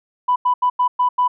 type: tone bursts at uneven times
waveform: sine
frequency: 992 Hz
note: B5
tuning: 7 cents sharp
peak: -12 dBFS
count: 6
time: 0.28-0.36 / 0.45-0.54 / 0.62-0.7 / 0.79-0.88 / 0.99-1.09 / 1.18-1.28 s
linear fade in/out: 10 ms
effects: tanh soft clip ceiling -8 dBFS